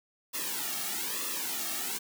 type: noise with flanger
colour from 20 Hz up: white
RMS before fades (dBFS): -34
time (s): 0.33-1.99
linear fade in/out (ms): 20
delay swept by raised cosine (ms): 1.3 to 2.02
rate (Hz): 1.1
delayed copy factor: -0.9
effects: high-pass 200 Hz 12 dB/octave